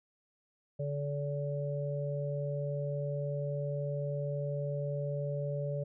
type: harmonic tone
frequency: 143.6 Hz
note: D3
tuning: 39 cents flat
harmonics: 1 / 3 / 4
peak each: -34 / -42 / -37 dBFS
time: 0.79-5.84 s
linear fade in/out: 10 ms
effects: none